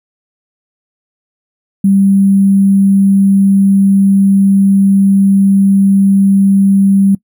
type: tone with sample-and-hold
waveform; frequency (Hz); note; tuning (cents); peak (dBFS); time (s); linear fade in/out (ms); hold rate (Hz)
sine; 196; G3; 0; -5; 1.84-7.15; 5; 11025
effects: noise-tail reverb RT60 0.1 s tail -23 dB re dry